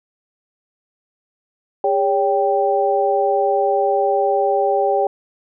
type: tone cluster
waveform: sine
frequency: 405.3 / 565 / 785 Hz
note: G#4 / C#5 / G5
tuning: -42 / +33 / +2 cents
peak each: -19 / -19 / -18 dBFS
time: 1.84-5.07 s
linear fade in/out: 2 ms
effects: none